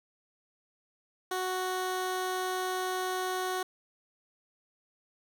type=tone; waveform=15% pulse; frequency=370.1 Hz; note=F#4; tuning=in tune; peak=-24 dBFS; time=1.31-3.63 s; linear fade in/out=5 ms; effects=none